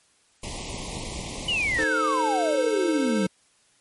pink band-stop noise, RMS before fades -34 dBFS, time 0.43-1.84 s, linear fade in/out 5 ms, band 1100 to 2000 Hz, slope 96 dB/octave
clicks, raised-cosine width 3 ms, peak -25 dBFS, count 9, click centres 0.744 / 0.802 / 0.931 / 0.969 / 1.035 / 1.089 / 1.123 / 1.16 / 1.191 s
sine exponential sweep, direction down, 3006 to 182.1 Hz, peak -22 dBFS, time 1.48-3.27 s, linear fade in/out 5 ms
square chord, A diminished, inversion second, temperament equal, 311.1 / 440 / 523.3 Hz, Eb4 / A4 / C5, 0 / 0 / 0 cents, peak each -30 dBFS, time 1.78-3.27 s, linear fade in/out 10 ms
effects white hiss -62 dBFS RMS until 3.8 s + MP3 48 kbps

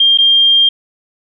sine tone with dropouts, 3200 Hz, G7, 35 cents sharp, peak -6 dBFS, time 0-0.69 s, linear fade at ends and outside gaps 5 ms, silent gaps 0.175-0.185 s, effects none

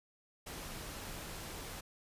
pink noise, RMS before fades -45 dBFS, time 0.46-1.81 s, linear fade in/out 10 ms, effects resampled to 32000 Hz

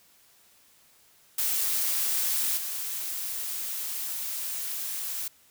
blue noise with level steps, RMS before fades -27 / -33 dBFS, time 1.38-5.28 s, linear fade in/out 5 ms, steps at 2.57 s, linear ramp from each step 5 ms, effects white hiss -60 dBFS RMS until 5.5 s

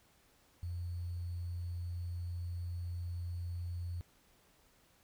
sine tone with sample-and-hold, 87.31 Hz, F2, in tune, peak -37 dBFS, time 0.63-4.01 s, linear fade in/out 0 ms, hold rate 4410 Hz, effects pink hiss -68 dBFS RMS until 5.03 s

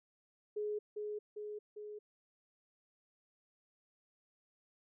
sine tone with echo, 420 Hz, G#4, 19 cents sharp, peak -35 dBFS, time 0.56-0.79 s, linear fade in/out 10 ms, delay 400 ms, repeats 3, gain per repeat -3 dB, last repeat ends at 1.99 s, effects none

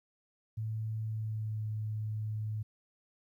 sine tone with pitch glide, 110 to 107.86 Hz, A2 to A2, 0 to -34 cents, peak -33 dBFS, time 0.57-2.63 s, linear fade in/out 10 ms, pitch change -34 cents, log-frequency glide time 1.03-1.66 s, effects 12-bit

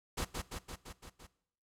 pink noise with echo, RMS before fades -36 dBFS, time 0.17-0.25 s, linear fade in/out 10 ms, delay 170 ms, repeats 6, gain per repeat -3 dB, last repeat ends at 1.27 s, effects noise-tail reverb RT60 0.7 s tail -19 dB re dry + low-pass 11000 Hz 12 dB/octave

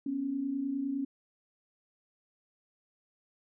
sine tone pair together, 247.2 / 277 Hz, B3 / C#4, +2 / -1 cents, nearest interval major second, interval 197 cents, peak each -38 / -31 dBFS, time 0.06-1.05 s, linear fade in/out 5 ms, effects none

